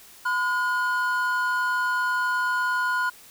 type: tone pair together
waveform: triangle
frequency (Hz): 1011.1 / 1439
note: B5 / F#6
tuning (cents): +40 / -49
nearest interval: tritone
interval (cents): 611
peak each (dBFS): -24 / -22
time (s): 0.25-3.1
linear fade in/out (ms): 10
effects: white hiss -49 dBFS RMS until 3.3 s